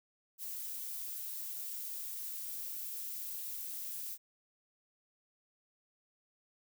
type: noise with amplitude modulation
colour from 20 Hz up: violet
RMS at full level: -40 dBFS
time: 0.38-4.18 s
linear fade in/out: 50 ms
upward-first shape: sine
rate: 291 Hz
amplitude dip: 40%
effects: none